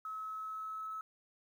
sine tone with pitch glide, 1289 to 1297.2 Hz, E6 to E6, -39 to -28 cents, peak -39 dBFS, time 0.05-1.01 s, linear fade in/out 2 ms, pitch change +11 cents, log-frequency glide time 0.16-0.9 s, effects 11-bit

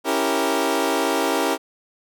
20% pulse chord, C# diminished seventh, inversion none, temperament equal, 277.2 / 329.6 / 392 / 466.2 Hz, C#4 / E4 / G4 / Bb4, 0 / 0 / 0 / 0 cents, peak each -20 dBFS, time 0.04-1.58 s, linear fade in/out 50 ms, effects none

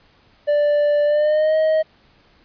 triangle tone with pitch glide, 587.3 to 629.5 Hz, D5 to D#5, 0 to +20 cents, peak -12 dBFS, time 0.47-1.83 s, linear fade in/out 20 ms, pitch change +120 cents, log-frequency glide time 1.05-1.56 s, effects pink hiss -55 dBFS RMS until 2.44 s + resampled to 11025 Hz

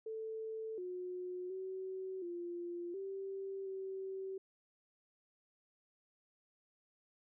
sine tone with pitch steps, 441.7 / 362.5 / 377.5 / 347.5 / 388.7 / 383.3 Hz, A4 / F#4 / F#4 / F4 / G4 / G4, +7 / -35 / +35 / -9 / -15 / -39 cents, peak -40 dBFS, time 0.06-4.38 s, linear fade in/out 5 ms, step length 720 ms, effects none

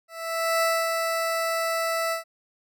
20% pulse tone with ADSR envelope, 659.3 Hz, E5, in tune, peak -15 dBFS, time 0.08-2.24 s, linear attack 540 ms, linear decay 250 ms, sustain -4 dB, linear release 120 ms, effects none

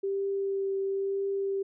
sine tone with vibrato, 392 Hz, G4, in tune, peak -27 dBFS, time 0.03-1.63 s, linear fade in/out 10 ms, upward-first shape triangle, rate 1 Hz, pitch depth 13 cents each way, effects none

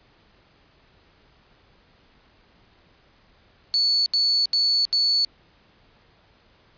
sine tone bursts, 4443 Hz, C#8, 3 cents sharp, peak -17 dBFS, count 4, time 3.74-5.248 s, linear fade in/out 0 ms, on 320 ms, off 76 ms, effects pink hiss -58 dBFS RMS until 6.77 s + resampled to 11025 Hz

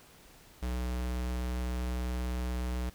square tone, 61.74 Hz, B1, in tune, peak -32 dBFS, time 0.62-2.9 s, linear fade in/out 10 ms, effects pink hiss -57 dBFS RMS until 2.94 s

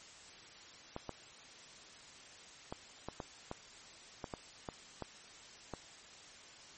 clicks, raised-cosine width 1 ms, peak -26 dBFS, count 11, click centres 0.964 / 1.093 / 2.725 / 3.086 / 3.202 / 3.514 / 4.242 / 4.338 / 4.688 / 5.023 / 5.737 s, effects white hiss -55 dBFS RMS until 6.77 s + MP3 32 kbps

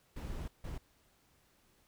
brown noise bursts at uneven times, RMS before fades -41 dBFS, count 2, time 0.16-0.48 / 0.64-0.78 s, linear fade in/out 5 ms, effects pink hiss -70 dBFS RMS until 1.87 s

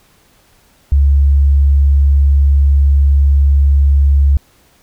sine tone, 70 Hz, C#2, 18 cents sharp, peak -6 dBFS, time 0.92-4.37 s, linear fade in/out 0 ms, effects pink hiss -51 dBFS RMS until 4.82 s

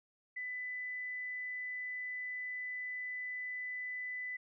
sine tone, 1998 Hz, B6, 20 cents sharp, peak -38 dBFS, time 0.36-4.37 s, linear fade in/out 10 ms, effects none

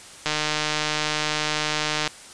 click train, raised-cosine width 0.2 ms, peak -6 dBFS, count 277, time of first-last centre 0.26-2.076 s, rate 152 Hz, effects white hiss -43 dBFS RMS until 2.33 s + resampled to 22050 Hz

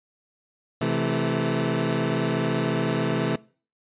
20% pulse chord, A minor, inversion first, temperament equal with one note detuned, 130.81 / 164.81 / 216.7 Hz, C3 / E3 / A3, 0 / 0 / -26 cents, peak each -22 dBFS, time 0.81-3.36 s, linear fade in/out 5 ms, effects noise-tail reverb RT60 0.4 s tail -22 dB re dry + resampled to 8000 Hz

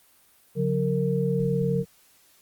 sine tone cluster, 141.4 / 180.9 / 459.7 Hz, C#3 / F#3 / A#4, +35 / -39 / -24 cents, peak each -26 dBFS, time 0.55-1.85 s, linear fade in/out 50 ms, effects white hiss -59 dBFS RMS until 2.41 s + Opus 32 kbps

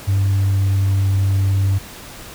sine tone with pitch glide, 98 to 97.38 Hz, G2 to G2, 0 to -11 cents, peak -11 dBFS, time 0.07-1.79 s, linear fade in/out 20 ms, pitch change -11 cents, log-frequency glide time 0.34-0.72 s, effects tanh soft clip ceiling -12 dBFS + pink hiss -36 dBFS RMS until 2.34 s

